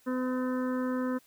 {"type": "harmonic tone", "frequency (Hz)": 254.4, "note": "C4", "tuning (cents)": -48, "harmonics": [1, 2, 4, 5, 6, 7], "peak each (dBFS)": [-29, -35, -41, -43, -45, -48], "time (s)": [0.06, 1.19], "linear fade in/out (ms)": 20, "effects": ["white hiss -63 dBFS RMS until 1.26 s"]}